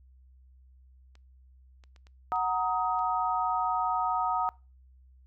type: clicks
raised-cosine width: 0.2 ms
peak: -39 dBFS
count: 6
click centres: 1.154 / 1.838 / 1.962 / 2.069 / 2.359 / 2.991 s
type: chord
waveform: sine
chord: D# minor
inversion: first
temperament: equal with one note detuned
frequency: 740 / 932.3 / 1256.8 Hz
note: F#5 / A#5 / D#6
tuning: 0 / 0 / +17 cents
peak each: -30 dBFS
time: 2.32-4.49 s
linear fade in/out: 0 ms
effects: noise-tail reverb RT60 0.3 s tail -24 dB re dry + added 64 Hz sine -54 dBFS peak until 5.26 s